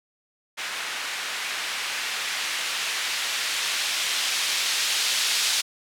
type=noise with low-pass filter sweep; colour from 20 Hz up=violet; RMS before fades=-27 dBFS; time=0.57-5.62 s; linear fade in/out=20 ms; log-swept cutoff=1800 to 3700 Hz; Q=0.88; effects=none